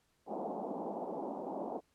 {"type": "band-pass noise", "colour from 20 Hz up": "white", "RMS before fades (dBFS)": -40, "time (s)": [0.26, 1.81], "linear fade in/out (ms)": 50, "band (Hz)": [190, 870], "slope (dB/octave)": 48, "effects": ["pink hiss -75 dBFS RMS until 1.94 s", "low-pass 12000 Hz 12 dB/octave"]}